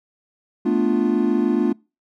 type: chord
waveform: triangle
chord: B half-diminished seventh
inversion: third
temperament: equal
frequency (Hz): 220 / 246.9 / 293.7 / 349.2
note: A3 / B3 / D4 / F4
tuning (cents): 0 / 0 / 0 / 0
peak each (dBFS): -20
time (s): 0.65-1.73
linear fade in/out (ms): 10
effects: noise-tail reverb RT60 0.3 s tail -26 dB re dry

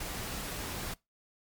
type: noise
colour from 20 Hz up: pink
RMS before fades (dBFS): -38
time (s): 0-0.94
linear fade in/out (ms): 5
effects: noise-tail reverb RT60 0.2 s tail -22 dB re dry + MP3 96 kbps

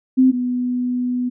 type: tone pair in turn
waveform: sine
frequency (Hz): 259 / 248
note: C4 / B3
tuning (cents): -17 / +7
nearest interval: minor second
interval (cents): 76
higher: first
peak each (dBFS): -9 / -18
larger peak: first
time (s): 0.17-0.32 / 0.32-1.3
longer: second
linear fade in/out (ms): 20
effects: none

